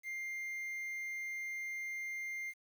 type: tone with quantisation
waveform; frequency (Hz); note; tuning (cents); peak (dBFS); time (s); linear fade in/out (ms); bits
triangle; 2100; C7; +6; -37; 0.03-2.54; 50; 10
effects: none